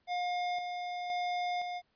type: tone with tremolo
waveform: square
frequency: 713 Hz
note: F5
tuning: 36 cents sharp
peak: -32 dBFS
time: 0.07-1.82 s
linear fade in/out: 50 ms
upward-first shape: square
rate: 0.97 Hz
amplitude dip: 40%
effects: pink hiss -75 dBFS RMS until 1.95 s + resampled to 11025 Hz